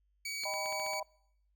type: tone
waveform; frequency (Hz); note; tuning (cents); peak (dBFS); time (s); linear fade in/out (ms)
20% pulse; 2267; C#7; +38; -32; 0.25-1; 5
type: tone with exponential growth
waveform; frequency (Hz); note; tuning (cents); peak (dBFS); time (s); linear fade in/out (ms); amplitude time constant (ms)
sine; 4282; C8; +39; -36; 0.3-0.45; 5; 31
type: clicks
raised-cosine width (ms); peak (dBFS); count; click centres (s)
0.3; -32; 7; 0.436 / 0.538 / 0.659 / 0.725 / 0.799 / 0.864 / 0.934
type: chord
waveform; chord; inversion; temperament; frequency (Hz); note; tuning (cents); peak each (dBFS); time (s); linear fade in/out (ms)
sine; Eb augmented; none; equal; 622.3 / 784 / 987.8; Eb5 / G5 / B5; 0 / 0 / 0; -39 / -42 / -41; 0.45-1.03; 5
effects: noise-tail reverb RT60 0.7 s tail -25 dB re dry + added 50 Hz sine -70 dBFS peak until 1.55 s